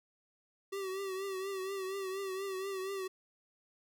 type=tone with vibrato; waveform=square; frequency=385.2 Hz; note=G4; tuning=30 cents flat; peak=-37 dBFS; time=0.72-3.08 s; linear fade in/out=10 ms; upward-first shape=triangle; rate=4.2 Hz; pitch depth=64 cents each way; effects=none